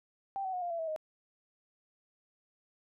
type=tone with pitch steps; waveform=sine; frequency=784 / 754.7 / 726.4 / 699.3 / 673.1 / 647.9 / 623.7 Hz; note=G5 / F#5 / F#5 / F5 / E5 / E5 / D#5; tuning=0 / +34 / -32 / +2 / +36 / -30 / +4 cents; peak=-33 dBFS; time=0.36-0.962 s; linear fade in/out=0 ms; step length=86 ms; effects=none